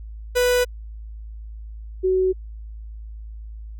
45% pulse / sine tone pair in turn, 493.9 / 373.8 Hz, B4 / F#4, 0 / +18 cents, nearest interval perfect fourth, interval 482 cents, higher first, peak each -16 dBFS, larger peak neither, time 0.35-0.65 / 2.03-2.33 s, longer neither, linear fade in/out 20 ms, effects added 54 Hz sine -33 dBFS peak until 3.79 s

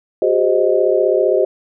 sine chord, Ab dominant seventh, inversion third, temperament equal with one note detuned, 370 / 405.4 / 523.3 / 622.3 Hz, Gb4 / Ab4 / C5 / Eb5, 0 / -42 / 0 / 0 cents, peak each -17 dBFS, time 0.22-1.45 s, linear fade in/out 2 ms, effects none

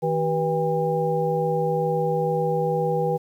sine tone cluster, 159.4 / 384.3 / 486.5 / 806 Hz, D#3 / G4 / B4 / G5, +42 / -34 / -26 / +48 cents, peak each -26 / -29 / -23 / -27 dBFS, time 0.02-3.18 s, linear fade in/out 20 ms, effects 9-bit

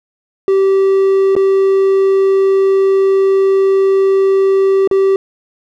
triangle tone with dropouts, 387.7 Hz, G4, 19 cents flat, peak -6 dBFS, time 0.48-5.16 s, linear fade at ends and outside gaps 1 ms, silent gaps 1.353-1.364 / 4.875-4.912 s, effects none

